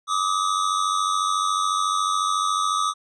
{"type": "tone pair together", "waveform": "square", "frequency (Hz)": [1172, 1266], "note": ["D6", "D#6"], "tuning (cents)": [-4, 30], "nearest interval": "minor second", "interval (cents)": 134, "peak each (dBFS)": -24, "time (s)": [0.07, 2.94], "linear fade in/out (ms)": 50, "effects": ["resampled to 22050 Hz"]}